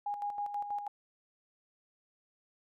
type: tone with tremolo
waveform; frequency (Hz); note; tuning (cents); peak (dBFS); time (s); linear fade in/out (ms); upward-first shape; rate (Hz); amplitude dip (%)
sine; 820; G#5; -22; -32; 0.06-0.88; 5; square; 6.2; 55
effects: none